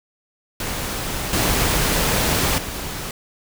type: noise with level steps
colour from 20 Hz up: pink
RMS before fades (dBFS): -26 / -19 / -29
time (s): 0.6-3.11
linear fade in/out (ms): 2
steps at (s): 1.33 / 2.58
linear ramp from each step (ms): 2
effects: none